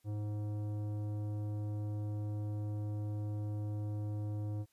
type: tone with tanh clipping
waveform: sine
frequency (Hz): 104.8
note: G#2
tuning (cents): +16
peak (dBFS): -37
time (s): 0.04-4.66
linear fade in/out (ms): 50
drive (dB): 13
effects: white hiss -75 dBFS RMS until 4.72 s + resampled to 32000 Hz